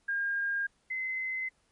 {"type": "tone pair in turn", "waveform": "sine", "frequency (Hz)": [1614, 2052], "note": ["G#6", "C7"], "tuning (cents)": [-50, -34], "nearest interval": "major third", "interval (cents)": 416, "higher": "second", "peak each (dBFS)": [-28, -31], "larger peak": "first", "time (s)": [[0.08, 0.67], [0.9, 1.49]], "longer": "neither", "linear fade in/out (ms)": 10, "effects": ["pink hiss -71 dBFS RMS until 1.71 s", "MP3 48 kbps"]}